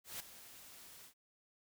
white noise with ADSR envelope, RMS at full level -43 dBFS, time 0.04-1.14 s, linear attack 160 ms, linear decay 5 ms, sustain -13 dB, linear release 90 ms, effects none

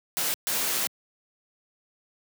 white noise bursts at uneven times, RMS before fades -27 dBFS, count 2, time 0.17-0.34 / 0.47-0.87 s, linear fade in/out 0 ms, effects high-pass 150 Hz 12 dB/octave

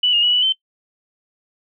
sine tone with pitch steps, 2965 / 2845 / 2933 / 2960 / 3087 Hz, F#7 / F7 / F#7 / F#7 / G7, +3 / +31 / -16 / 0 / -27 cents, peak -13 dBFS, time 0.03-0.525 s, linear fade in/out 5 ms, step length 99 ms, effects noise-tail reverb RT60 0.1 s tail -21 dB re dry

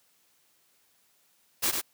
white noise with echo, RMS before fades -26 dBFS, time 1.62-1.72 s, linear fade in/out 20 ms, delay 97 ms, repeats 1, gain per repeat -4 dB, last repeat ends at 1.817 s, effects white hiss -67 dBFS RMS until 1.93 s + high-pass 100 Hz 12 dB/octave

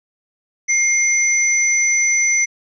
sine tone pair together, 2120 / 5990 Hz, C7 / F#8, +22 / +20 cents, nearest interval octave + tritone, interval 1798 cents, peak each -16 dBFS, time 0.68-2.46 s, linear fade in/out 20 ms, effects none

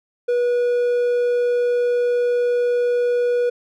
triangle tone, 485.6 Hz, B4, 29 cents flat, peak -14 dBFS, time 0.28-3.5 s, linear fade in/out 10 ms, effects none

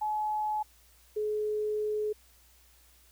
sine tone pair in turn, 852 / 424.5 Hz, G#5 / G#4, +44 / +38 cents, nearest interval octave, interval 1206 cents, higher first, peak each -28 dBFS, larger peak neither, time 0.01-0.63 / 1.16-2.13 s, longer second, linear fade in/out 10 ms, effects added 60 Hz sine -62 dBFS peak until 3.11 s + white hiss -62 dBFS RMS until 3.11 s

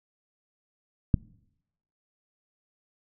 click, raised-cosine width 5 ms, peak -7 dBFS, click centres 1.142 s, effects noise-tail reverb RT60 0.8 s tail -24 dB re dry

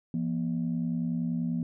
sine tone pair together, 169.57 / 240 Hz, E3 / B3, +49 / -49 cents, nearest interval tritone, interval 602 cents, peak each -29 / -29 dBFS, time 0.14-1.63 s, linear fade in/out 2 ms, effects tanh soft clip ceiling -21 dBFS

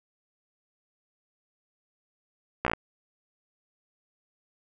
slowing click train, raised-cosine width 0.5 ms, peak -10 dBFS, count 6, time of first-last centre 2.65-2.735 s, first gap 15 ms, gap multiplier 1.06, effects none

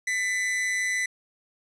45% pulse tone with amplitude modulation, 1998 Hz, B6, 20 cents sharp, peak -22 dBFS, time 0.07-1.06 s, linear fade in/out 5 ms, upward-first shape sine, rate 194 Hz, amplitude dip 50%, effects resampled to 22050 Hz

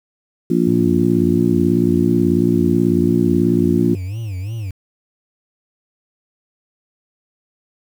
harmonic tone, 58.27 Hz, A#1, in tune, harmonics 3 / 4 / 5 / 6, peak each -18 / -18 / -18 / -18 dBFS, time 0.5-3.95 s, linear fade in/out 5 ms
triangle tone with vibrato, 102.3 Hz, G#2, 26 cents flat, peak -20 dBFS, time 0.67-4.71 s, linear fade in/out 5 ms, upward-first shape sine, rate 2.9 Hz, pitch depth 210 cents each way
effects 7-bit

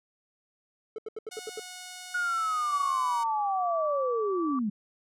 triangle tone bursts, 437.9 Hz, A4, 8 cents flat, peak -31 dBFS, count 7, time 0.96-1.596 s, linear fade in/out 2 ms, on 24 ms, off 78 ms
5% pulse tone with pitch glide, 730 to 742.8 Hz, F#5 to F#5, -24 to +7 cents, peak -29 dBFS, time 1.31-3.24 s, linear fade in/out 10 ms, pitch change +31 cents, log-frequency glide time 2.88-2.94 s
sine linear sweep, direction down, 1457 to 196 Hz, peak -26 dBFS, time 2.14-4.7 s, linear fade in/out 10 ms
sine tone with tremolo, 1156 Hz, D6, 28 cents flat, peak -30 dBFS, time 2.71-4.59 s, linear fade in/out 2 ms, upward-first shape sine, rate 1.1 Hz, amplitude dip 35%
effects none

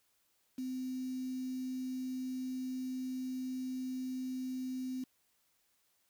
sine tone with quantisation, 257.2 Hz, C4, 30 cents flat, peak -36 dBFS, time 0.58-5.04 s, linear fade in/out 5 ms, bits 9, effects white hiss -75 dBFS RMS until 6.09 s

